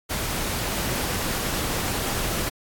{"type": "noise", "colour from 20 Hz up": "pink", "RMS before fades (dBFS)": -27, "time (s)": [0.09, 2.5], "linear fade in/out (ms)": 20, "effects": ["AAC 64 kbps"]}